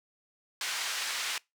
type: band-pass noise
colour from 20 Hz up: pink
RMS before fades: -34 dBFS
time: 0.61-1.38 s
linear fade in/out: 2 ms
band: 1600 to 7400 Hz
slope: 12 dB/octave
effects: noise-tail reverb RT60 0.2 s tail -24 dB re dry